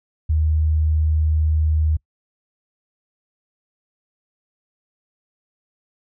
sine tone, 77.78 Hz, D#2, in tune, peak -15 dBFS, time 0.29-1.97 s, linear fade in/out 10 ms, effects noise-tail reverb RT60 0.1 s tail -25 dB re dry

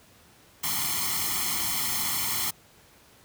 white noise with comb filter, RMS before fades -28 dBFS, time 0.63-2.51 s, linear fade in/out 10 ms, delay 0.94 ms, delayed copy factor +0.85, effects pink hiss -56 dBFS RMS until 3.24 s + high-pass 60 Hz 12 dB/octave

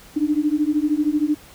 sine beating tone pair, 293.7 / 306.7 Hz, D4 / D#4, 0 / -25 cents, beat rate 13 Hz, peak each -20 dBFS, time 0.16-1.35 s, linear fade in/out 10 ms, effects pink hiss -46 dBFS RMS until 1.54 s

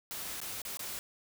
white noise with dropouts, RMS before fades -40 dBFS, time 0.11-0.99 s, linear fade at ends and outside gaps 0 ms, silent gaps 0.403-0.415 / 0.618-0.651 / 0.771-0.793 s, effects none

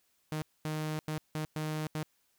sawtooth tone bursts at uneven times, 154.7 Hz, D#3, 10 cents flat, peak -29 dBFS, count 6, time 0.32-0.42 / 0.65-0.99 / 1.08-1.18 / 1.35-1.45 / 1.56-1.87 / 1.95-2.03 s, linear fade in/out 0 ms, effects white hiss -73 dBFS RMS until 2.38 s

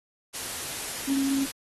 sine tone in noise, 273.3 Hz, C#4, 24 cents flat, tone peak -23 dBFS, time 1.07-1.46 s, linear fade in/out 20 ms, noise white, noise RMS -34 dBFS, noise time 0.33-1.52 s, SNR +8 dB, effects AAC 32 kbps

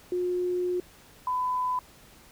sine tone pair in turn, 359 / 1003.5 Hz, F4 / B5, +48 / +27 cents, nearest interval octave + tritone, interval 1779 cents, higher second, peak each -25 dBFS, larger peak neither, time 0.12-0.8 / 1.27-1.79 s, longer first, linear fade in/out 2 ms, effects pink hiss -54 dBFS RMS until 2.31 s

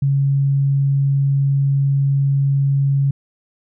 sine tone, 138.59 Hz, C#3, in tune, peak -13 dBFS, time 0.02-3.11 s, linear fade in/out 5 ms, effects none

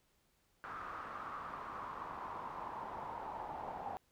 brown noise with band-pass filter sweep, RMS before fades -45 dBFS, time 0.64-3.97 s, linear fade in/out 0 ms, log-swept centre 1300 to 810 Hz, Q 5.3, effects pink hiss -75 dBFS RMS until 4.11 s

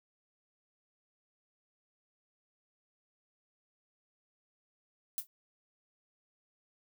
violet noise with exponential decay, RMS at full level -31 dBFS, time 5.18-5.27 s, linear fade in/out 0 ms, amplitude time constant 19 ms, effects none

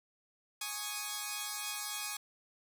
5% pulse chord, Ab suspended fourth, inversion none, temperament equal, 830.6 / 1108.7 / 1244.5 Hz, Ab5 / Db6 / Eb6, 0 / 0 / 0 cents, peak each -29 / -30 / -31 dBFS, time 0.61-2.17 s, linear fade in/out 5 ms, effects none

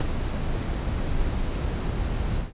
brown noise with ADSR envelope, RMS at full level -17 dBFS, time 0-2.53 s, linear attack 7 ms, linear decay 16 ms, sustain -9 dB, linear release 160 ms, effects resampled to 8000 Hz

